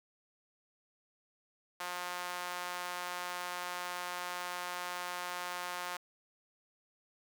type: tone with high-pass filter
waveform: sawtooth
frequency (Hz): 178.2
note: F3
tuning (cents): +35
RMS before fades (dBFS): -40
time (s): 1.8-5.97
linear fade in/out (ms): 5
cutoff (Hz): 950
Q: 1.3
effects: none